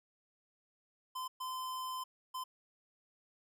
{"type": "tone bursts at uneven times", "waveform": "square", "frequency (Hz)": 1028, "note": "C6", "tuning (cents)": -31, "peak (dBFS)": -39, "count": 3, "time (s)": [[1.15, 1.28], [1.4, 2.04], [2.34, 2.44]], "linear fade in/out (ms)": 10, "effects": []}